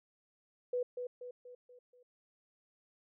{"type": "tone with echo", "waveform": "sine", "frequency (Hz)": 493.9, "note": "B4", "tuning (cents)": 0, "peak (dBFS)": -31, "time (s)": [0.73, 0.83], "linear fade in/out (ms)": 5, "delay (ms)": 240, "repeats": 5, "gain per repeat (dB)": -6, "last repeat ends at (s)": 2.03, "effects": []}